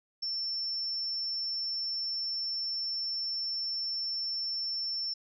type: tone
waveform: sine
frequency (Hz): 5390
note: E8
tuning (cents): +38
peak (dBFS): -31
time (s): 0.22-5.14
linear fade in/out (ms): 10
effects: none